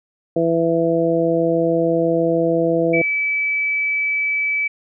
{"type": "harmonic tone", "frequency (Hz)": 166.2, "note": "E3", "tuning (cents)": 15, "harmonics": [1, 2, 3, 4], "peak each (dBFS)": [-24, -19, -18, -22], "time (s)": [0.36, 3.02], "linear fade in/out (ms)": 5}
{"type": "tone", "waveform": "sine", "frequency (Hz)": 2300, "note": "D7", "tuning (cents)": -37, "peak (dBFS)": -17, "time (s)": [2.93, 4.68], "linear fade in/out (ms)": 10}
{"effects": []}